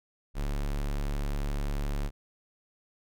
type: tone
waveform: square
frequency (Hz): 35.73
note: D1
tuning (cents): -47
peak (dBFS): -29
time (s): 0.34-2.11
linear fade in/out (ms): 50
effects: none